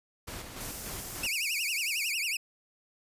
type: noise with tremolo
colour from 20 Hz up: pink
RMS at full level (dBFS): -40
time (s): 0.27-1.27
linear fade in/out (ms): 10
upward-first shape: square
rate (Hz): 3.4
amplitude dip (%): 40
type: high-pass noise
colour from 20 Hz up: white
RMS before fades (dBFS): -41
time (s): 0.6-2.12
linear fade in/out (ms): 10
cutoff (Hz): 4700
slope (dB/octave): 48
type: tone with vibrato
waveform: sawtooth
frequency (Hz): 2515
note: D#7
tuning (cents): +18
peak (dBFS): -26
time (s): 1.23-2.37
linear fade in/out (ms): 5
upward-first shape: triangle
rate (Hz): 11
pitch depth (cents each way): 260
effects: resampled to 32000 Hz